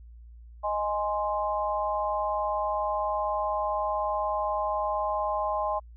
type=chord; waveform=sine; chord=Ab major; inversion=second; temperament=equal; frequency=622.3 / 830.6 / 1046.5 Hz; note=Eb5 / Ab5 / C6; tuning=0 / 0 / 0 cents; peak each=-30 dBFS; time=0.63-5.8 s; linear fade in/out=20 ms; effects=added 58 Hz sine -45 dBFS peak until 5.96 s